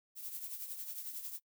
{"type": "noise with tremolo", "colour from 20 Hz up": "violet", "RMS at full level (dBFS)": -41, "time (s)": [0.15, 1.4], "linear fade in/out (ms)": 50, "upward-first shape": "triangle", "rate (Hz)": 11, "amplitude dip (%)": 65, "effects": ["noise-tail reverb RT60 0.1 s tail -23 dB re dry"]}